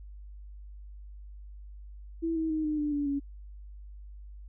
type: tone with pitch steps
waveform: sine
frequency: 329.6 / 321 / 312.5 / 304.3 / 296.4 / 288.6 / 281 Hz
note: E4 / E4 / D#4 / D#4 / D4 / D4 / C#4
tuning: 0 / -46 / +8 / -38 / +16 / -30 / +24 cents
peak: -27 dBFS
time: 2.22-3.2 s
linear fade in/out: 20 ms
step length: 140 ms
effects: added 50 Hz sine -43 dBFS peak until 4.48 s